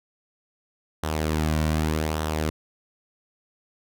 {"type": "tone with flanger", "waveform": "sawtooth", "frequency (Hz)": 77.78, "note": "D#2", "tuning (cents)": 0, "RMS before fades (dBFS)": -25, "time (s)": [1.03, 2.5], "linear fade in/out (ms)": 5, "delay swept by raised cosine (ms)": [0.42, 2.42], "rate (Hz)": 0.84, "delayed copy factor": -0.5, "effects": []}